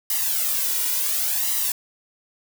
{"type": "noise with flanger", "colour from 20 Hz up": "blue", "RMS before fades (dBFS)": -23, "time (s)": [0.1, 1.72], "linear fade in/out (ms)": 2, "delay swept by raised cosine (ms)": [1, 2.1], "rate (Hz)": 0.7, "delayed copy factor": 0.9, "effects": []}